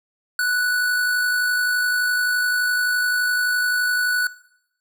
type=tone with amplitude modulation; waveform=square; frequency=1480 Hz; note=F#6; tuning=in tune; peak=-18 dBFS; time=0.39-4.27 s; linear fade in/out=2 ms; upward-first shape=sine; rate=51.7 Hz; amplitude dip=30%; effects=noise-tail reverb RT60 0.8 s tail -19 dB re dry